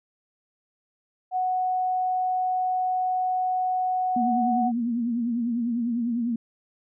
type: tone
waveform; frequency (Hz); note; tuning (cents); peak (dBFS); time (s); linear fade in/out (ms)
sine; 739; F#5; -2; -22; 1.31-4.72; 50
type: tone with vibrato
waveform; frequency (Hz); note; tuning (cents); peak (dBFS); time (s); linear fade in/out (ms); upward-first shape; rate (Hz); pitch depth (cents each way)
sine; 236.1; A#3; +22; -23; 4.16-6.36; 5; triangle; 10; 88
effects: none